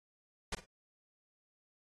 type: noise with echo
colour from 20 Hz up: pink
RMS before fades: -36 dBFS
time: 0.52-0.55 s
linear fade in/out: 5 ms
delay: 47 ms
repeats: 2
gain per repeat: -13 dB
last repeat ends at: 0.644 s
effects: low-pass 8000 Hz 12 dB/octave + AAC 32 kbps